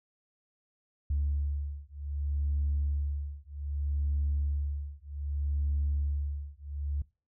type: beating tone pair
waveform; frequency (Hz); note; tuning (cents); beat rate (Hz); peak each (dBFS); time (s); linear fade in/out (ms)
sine; 71.6 / 72.24; D2 / D2; -43 / -28; 0.64; -31 / -31; 1.1-7.02; 5
effects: noise-tail reverb RT60 0.3 s tail -22 dB re dry + tanh soft clip ceiling -22 dBFS